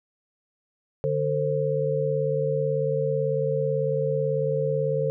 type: tone cluster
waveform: sine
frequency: 146.7 / 449.9 / 528 Hz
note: D3 / A4 / C5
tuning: -2 / +39 / +16 cents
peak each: -27 / -26 / -26 dBFS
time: 1.04-5.1 s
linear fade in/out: 0 ms
effects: none